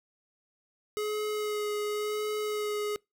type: tone with vibrato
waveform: square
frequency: 421.2 Hz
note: G#4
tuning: 24 cents sharp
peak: -30 dBFS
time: 0.97-2.96 s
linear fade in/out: 0 ms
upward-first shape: sine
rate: 0.93 Hz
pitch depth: 14 cents each way
effects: noise-tail reverb RT60 0.2 s tail -25 dB re dry